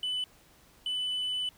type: tone pair in turn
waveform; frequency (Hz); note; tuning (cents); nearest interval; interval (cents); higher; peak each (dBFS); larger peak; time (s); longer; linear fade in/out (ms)
sine; 2997 / 2997; F#7 / F#7; +22 / +22; unison; 0; neither; -27; neither; 0.03-0.24 / 0.86-1.49; second; 2
effects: tanh soft clip ceiling -28 dBFS + pink hiss -60 dBFS RMS until 1.57 s